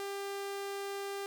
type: tone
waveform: sawtooth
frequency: 397.6 Hz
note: G4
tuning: 25 cents sharp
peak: -33 dBFS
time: 0-1.26 s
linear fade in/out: 0 ms
effects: none